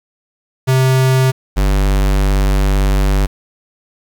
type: tone pair in turn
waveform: square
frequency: 130.81 / 48.89 Hz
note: C3 / G1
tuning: 0 / -4 cents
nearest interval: octave + perfect fourth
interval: 1704 cents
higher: first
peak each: -10 / -11 dBFS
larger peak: first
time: 0.67-1.32 / 1.56-3.27 s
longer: second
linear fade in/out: 20 ms
effects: 7-bit